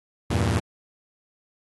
sawtooth chord, E diminished, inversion none, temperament equal, 82.41 / 98 / 116.54 Hz, E2 / G2 / Bb2, 0 / 0 / 0 cents, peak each -21 dBFS, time 0.3-0.6 s, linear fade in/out 10 ms, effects AAC 32 kbps

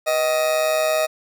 40% pulse tone with amplitude modulation, 628 Hz, D#5, 16 cents sharp, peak -14 dBFS, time 0.06-1.07 s, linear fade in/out 20 ms, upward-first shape sine, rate 138 Hz, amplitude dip 60%, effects none

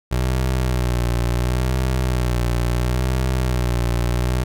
25% pulse tone with vibrato, 61.74 Hz, B1, in tune, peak -14 dBFS, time 0.11-4.44 s, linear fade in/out 10 ms, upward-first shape sine, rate 0.72 Hz, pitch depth 66 cents each way, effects none

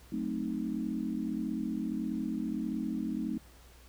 sine chord, F# diminished seventh, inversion none, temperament equal, 185 / 220 / 261.6 / 311.1 Hz, F#3 / A3 / C4 / Eb4, 0 / 0 / 0 / 0 cents, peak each -40 / -35 / -37 / -37 dBFS, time 0.12-3.38 s, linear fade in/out 5 ms, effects added 60 Hz sine -55 dBFS peak until 3.88 s + pink hiss -59 dBFS RMS until 3.88 s

